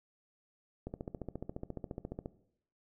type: click train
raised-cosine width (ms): 2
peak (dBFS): -26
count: 21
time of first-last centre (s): 0.87-2.259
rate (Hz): 14.4
effects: noise-tail reverb RT60 0.7 s tail -17 dB re dry